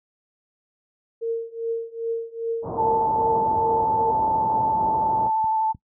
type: tone with tremolo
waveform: sine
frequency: 458.5 Hz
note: A#4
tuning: 29 cents flat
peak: -20 dBFS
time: 1.21-4.12 s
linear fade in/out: 20 ms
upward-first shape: triangle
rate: 2.5 Hz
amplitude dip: 95%
type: low-pass noise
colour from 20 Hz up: white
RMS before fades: -31 dBFS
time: 2.62-5.31 s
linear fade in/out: 50 ms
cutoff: 940 Hz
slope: 48 dB/octave
type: tone with vibrato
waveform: sine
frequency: 880 Hz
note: A5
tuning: in tune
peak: -19 dBFS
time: 2.77-5.73 s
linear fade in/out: 20 ms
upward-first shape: square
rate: 12 Hz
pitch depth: 11 cents each way
type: clicks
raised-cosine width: 5 ms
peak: -27 dBFS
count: 6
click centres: 3.533 / 4.221 / 4.888 / 5.048 / 5.442 / 5.748 s
effects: noise-tail reverb RT60 0.1 s tail -20 dB re dry + high-pass 60 Hz 12 dB/octave